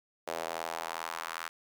sawtooth tone with high-pass filter sweep, 82.41 Hz, E2, in tune, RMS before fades -38 dBFS, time 0.27-1.49 s, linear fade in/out 10 ms, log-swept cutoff 560 to 1300 Hz, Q 1.9, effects none

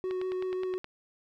triangle tone with vibrato, 370.6 Hz, F#4, 3 cents sharp, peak -28 dBFS, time 0.04-0.78 s, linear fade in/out 0 ms, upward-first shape triangle, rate 5.5 Hz, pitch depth 13 cents each way
click train, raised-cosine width 0.3 ms, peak -26 dBFS, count 8, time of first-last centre 0.11-0.844 s, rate 9.54 Hz
effects none

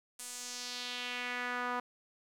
sawtooth tone with band-pass filter sweep, 246.2 Hz, B3, 5 cents flat, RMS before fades -39 dBFS, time 0.19-1.8 s, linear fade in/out 5 ms, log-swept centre 9300 to 1100 Hz, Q 2, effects 11-bit

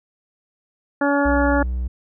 harmonic tone, 283.8 Hz, C#4, 41 cents sharp, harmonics 1 / 2 / 3 / 4 / 5 / 6, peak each -19 / -21 / -24 / -29 / -25 / -27 dBFS, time 1.01-1.63 s, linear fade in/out 5 ms
triangle tone with vibrato, 61.74 Hz, B1, in tune, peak -19 dBFS, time 1.25-1.88 s, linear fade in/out 10 ms, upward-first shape triangle, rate 2.6 Hz, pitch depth 11 cents each way
effects none

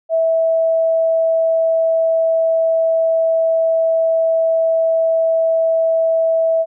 sine tone, 653 Hz, E5, 17 cents flat, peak -12 dBFS, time 0.09-6.66 s, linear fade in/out 50 ms, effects none

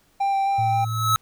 triangle tone with vibrato, 787 Hz, G5, 7 cents sharp, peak -17 dBFS, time 0.2-0.85 s, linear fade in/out 10 ms, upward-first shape square, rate 3.8 Hz, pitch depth 9 cents each way
square tone with exponential growth, 1295 Hz, E6, 31 cents flat, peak -16 dBFS, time 0.51-1.16 s, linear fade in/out 0 ms, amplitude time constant 140 ms
sine tone, 112.6 Hz, A2, 40 cents sharp, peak -24 dBFS, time 0.58-1.16 s, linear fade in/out 10 ms
effects pink hiss -61 dBFS RMS until 1.21 s

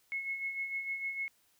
sine tone with tremolo, 2181 Hz, C#7, 29 cents flat, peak -32 dBFS, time 0.12-1.28 s, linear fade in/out 0 ms, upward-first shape sine, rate 6.6 Hz, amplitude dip 55%, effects white hiss -70 dBFS RMS until 1.59 s

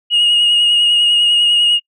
sine tone with vibrato, 2873 Hz, F7, 48 cents sharp, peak -7 dBFS, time 0.1-1.8 s, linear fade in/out 50 ms, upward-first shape triangle, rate 10 Hz, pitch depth 24 cents each way, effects noise-tail reverb RT60 0.1 s tail -25 dB re dry + tanh soft clip ceiling -7 dBFS

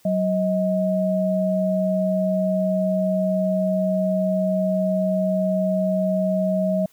sine tone pair together, 187.6 / 631 Hz, F#3 / D#5, +24 / +24 cents, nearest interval octave + major sixth, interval 2100 cents, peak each -21 dBFS, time 0.05-6.86 s, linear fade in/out 5 ms, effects white hiss -57 dBFS RMS until 6.92 s

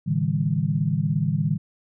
sine tone cluster, 110 / 141.7 / 158.8 / 198.8 Hz, A2 / C#3 / D#3 / G3, 0 / +38 / +36 / +25 cents, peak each -29 / -25 / -23 / -28 dBFS, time 0.06-1.58 s, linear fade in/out 20 ms, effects none

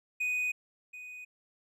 triangle tone with echo, 2489 Hz, D#7, in tune, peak -27 dBFS, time 0.2-0.52 s, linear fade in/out 10 ms, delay 730 ms, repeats 1, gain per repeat -14 dB, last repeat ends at 1.25 s, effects none

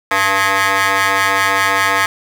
15% pulse ring-modulated tone, 195 Hz, G3, 9 cents flat, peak -3 dBFS, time 0.11-2.06 s, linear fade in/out 2 ms, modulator 1460 Hz, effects none

